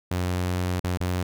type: tone with dropouts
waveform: sawtooth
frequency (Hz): 90.1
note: F#2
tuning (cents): -45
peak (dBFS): -20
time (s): 0.11-1.23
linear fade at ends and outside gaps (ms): 5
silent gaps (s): 0.798-0.841 / 0.974-1.004
effects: none